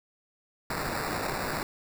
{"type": "noise with sample-and-hold", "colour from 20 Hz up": "blue", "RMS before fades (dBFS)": -32, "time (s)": [0.7, 1.63], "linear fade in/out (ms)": 2, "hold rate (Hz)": 3150, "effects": []}